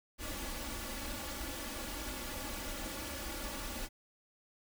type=noise with comb filter; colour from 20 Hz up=pink; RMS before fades=-41 dBFS; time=0.18-3.89 s; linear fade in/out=50 ms; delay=3.5 ms; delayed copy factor=+0.9; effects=none